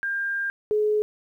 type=tone pair in turn; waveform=sine; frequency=1600 / 423.8 Hz; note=G6 / G#4; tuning=+35 / +35 cents; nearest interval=octave + major seventh; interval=2300 cents; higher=first; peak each=-24 / -19 dBFS; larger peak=second; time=0.03-0.5 / 0.71-1.02 s; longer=first; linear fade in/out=0 ms; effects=10-bit